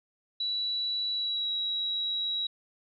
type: tone with pitch glide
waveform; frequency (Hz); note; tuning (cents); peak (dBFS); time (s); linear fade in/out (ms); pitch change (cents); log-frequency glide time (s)
sine; 3934 to 3871; B7 to B7; -7 to -35; -28; 0.4-2.47; 5; -28; 1.12-1.5
effects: none